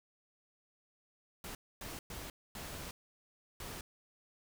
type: noise bursts at uneven times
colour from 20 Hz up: pink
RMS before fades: -45 dBFS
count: 5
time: 1.44-1.55 / 1.81-1.99 / 2.1-2.3 / 2.55-2.91 / 3.6-3.81 s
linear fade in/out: 2 ms
effects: none